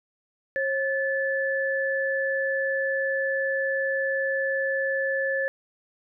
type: tone pair together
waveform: sine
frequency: 540 / 1737.3 Hz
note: C#5 / A6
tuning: -45 / -22 cents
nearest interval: octave + minor sixth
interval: 2023 cents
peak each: -26 dBFS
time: 0.56-5.48 s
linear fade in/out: 0 ms
effects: none